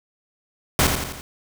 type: noise with echo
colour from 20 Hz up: pink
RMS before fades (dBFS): -17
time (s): 0.79-0.87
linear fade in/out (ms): 0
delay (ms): 85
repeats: 4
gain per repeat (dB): -5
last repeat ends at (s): 1.21
effects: none